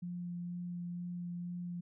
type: tone with vibrato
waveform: sine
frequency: 175.4 Hz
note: F3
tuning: 8 cents sharp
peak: -38 dBFS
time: 0.02-1.81 s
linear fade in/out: 10 ms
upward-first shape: sine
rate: 2.1 Hz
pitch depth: 10 cents each way
effects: none